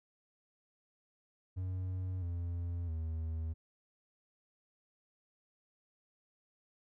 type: tone with pitch steps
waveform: triangle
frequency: 92.5 / 86.31 / 80.53 Hz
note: F#2 / F2 / E2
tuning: 0 / -20 / -40 cents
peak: -33 dBFS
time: 1.56-3.54 s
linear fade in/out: 20 ms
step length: 660 ms
effects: none